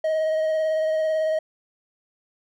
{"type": "tone with vibrato", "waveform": "triangle", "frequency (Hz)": 630, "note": "D#5", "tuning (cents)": 21, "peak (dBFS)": -18, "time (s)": [0.04, 1.39], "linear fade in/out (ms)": 5, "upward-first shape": "triangle", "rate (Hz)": 18, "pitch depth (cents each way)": 21, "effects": []}